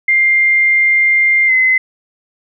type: tone with pitch glide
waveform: sine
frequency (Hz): 2100 to 2046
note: C7 to C7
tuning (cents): +6 to -39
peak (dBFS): -8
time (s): 0.08-1.78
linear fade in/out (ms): 5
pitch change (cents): -45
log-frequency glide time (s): 1.47-1.52
effects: none